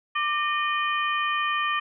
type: harmonic tone with a mistuned harmonic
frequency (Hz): 612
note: D#5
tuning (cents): -29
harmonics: 2 / 3 / 4 / 5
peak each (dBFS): -25 / -29 / -31 / -33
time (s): 0.15-1.8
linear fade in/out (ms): 10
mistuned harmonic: 2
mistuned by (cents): -60
effects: none